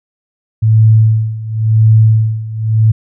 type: tone with tremolo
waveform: sine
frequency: 110.2 Hz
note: A2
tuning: 3 cents sharp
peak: -3 dBFS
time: 0.62-2.92 s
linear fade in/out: 10 ms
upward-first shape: sine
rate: 0.94 Hz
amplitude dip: 85%
effects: none